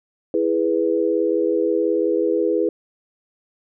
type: chord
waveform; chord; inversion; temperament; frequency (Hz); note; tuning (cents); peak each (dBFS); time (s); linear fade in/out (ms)
sine; E major; none; equal; 329.6 / 415.3 / 493.9; E4 / G#4 / B4; 0 / 0 / 0; -21; 0.34-2.69; 2
effects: none